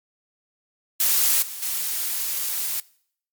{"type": "noise with level steps", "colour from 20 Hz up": "blue", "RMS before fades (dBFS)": [-19, -34, -26], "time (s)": [1, 2.8], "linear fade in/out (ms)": 2, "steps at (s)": [1.42, 1.62], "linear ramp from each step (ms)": 5, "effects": ["noise-tail reverb RT60 0.6 s tail -22 dB re dry", "MP3 96 kbps"]}